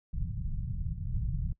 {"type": "low-pass noise", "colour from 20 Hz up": "pink", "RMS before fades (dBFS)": -33, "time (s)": [0.13, 1.53], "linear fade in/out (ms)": 5, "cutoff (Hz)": 170, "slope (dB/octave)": 48, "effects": ["noise-tail reverb RT60 0.1 s tail -22 dB re dry"]}